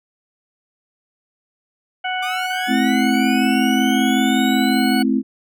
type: harmonic tone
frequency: 740 Hz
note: F#5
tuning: in tune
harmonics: 1 / 2 / 3 / 4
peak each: -23 / -26 / -28 / -29 dBFS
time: 2.04-5.03 s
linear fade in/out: 10 ms
type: linear sweep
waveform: sawtooth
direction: up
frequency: 1174.7 to 4435 Hz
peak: -25 dBFS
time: 2.22-5.03 s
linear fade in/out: 10 ms
type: chord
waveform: sine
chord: A minor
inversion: none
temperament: equal with one note detuned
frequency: 216.3 / 261.6 / 329.6 Hz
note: A3 / C4 / E4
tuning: -29 / 0 / 0 cents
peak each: -19 / -17 / -23 dBFS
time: 2.67-5.23 s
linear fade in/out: 50 ms
effects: none